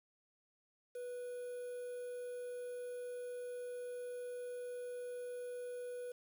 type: tone with quantisation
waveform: triangle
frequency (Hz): 492.2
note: B4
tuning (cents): -6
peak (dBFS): -40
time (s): 0.95-6.12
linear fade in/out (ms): 5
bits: 10
effects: none